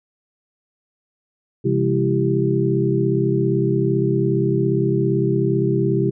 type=tone cluster; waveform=sine; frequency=132.3 / 168 / 202.4 / 334.3 / 391.8 Hz; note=C3 / E3 / G#3 / E4 / G4; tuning=+20 / +33 / -44 / +24 / -1 cents; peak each=-20 / -27 / -24 / -22 / -21 dBFS; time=1.64-6.11 s; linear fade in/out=20 ms; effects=none